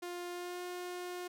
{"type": "tone with pitch glide", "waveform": "sawtooth", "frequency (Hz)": [352.4, 357.5], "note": ["F4", "F4"], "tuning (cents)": [16, 41], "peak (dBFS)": -36, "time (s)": [0.02, 1.28], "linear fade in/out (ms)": 10, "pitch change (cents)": 25, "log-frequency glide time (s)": [0.31, 0.62], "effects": []}